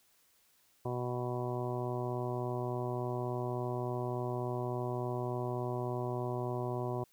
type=harmonic tone; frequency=123.47 Hz; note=B2; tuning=in tune; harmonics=1 / 2 / 3 / 4 / 5 / 6 / 7 / 8 / 9; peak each=-37 / -44 / -38 / -47 / -42 / -44 / -52 / -44 / -54 dBFS; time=0.85-7.04 s; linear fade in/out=5 ms; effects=white hiss -69 dBFS RMS until 7.12 s

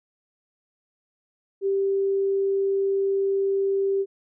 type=tone; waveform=sine; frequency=392 Hz; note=G4; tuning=in tune; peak=-20 dBFS; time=1.61-4.06 s; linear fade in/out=50 ms; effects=none

